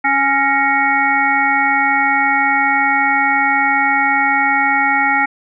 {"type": "harmonic tone with a mistuned harmonic", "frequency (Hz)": 277.2, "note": "C#4", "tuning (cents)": 0, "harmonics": [1, 3, 5, 7, 8], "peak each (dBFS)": [-24, -16, -19, -17, -18], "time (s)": [0.04, 5.26], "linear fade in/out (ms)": 10, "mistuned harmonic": 7, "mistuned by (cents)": -52, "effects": []}